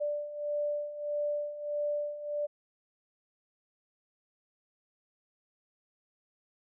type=beating tone pair; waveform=sine; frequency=587.3 / 588.9 Hz; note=D5 / D5; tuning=0 / +5 cents; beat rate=1.6 Hz; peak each=-37 / -32 dBFS; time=0-2.47 s; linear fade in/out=20 ms; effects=none